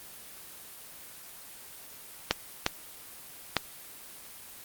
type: clicks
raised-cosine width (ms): 0.2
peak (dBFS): -5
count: 3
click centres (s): 2.31 / 2.664 / 3.567
effects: white hiss -47 dBFS RMS until 4.64 s + Opus 24 kbps